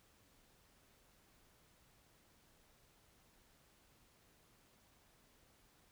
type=silence; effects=pink hiss -70 dBFS RMS until 5.91 s